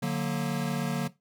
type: chord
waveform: square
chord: D augmented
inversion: none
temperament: equal with one note detuned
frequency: 146.83 / 182.98 / 233.1 Hz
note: D3 / F#3 / A#3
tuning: 0 / -19 / 0 cents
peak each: -32 / -32 / -33 dBFS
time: 0.02-1.08 s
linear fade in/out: 10 ms
effects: noise-tail reverb RT60 0.2 s tail -17 dB re dry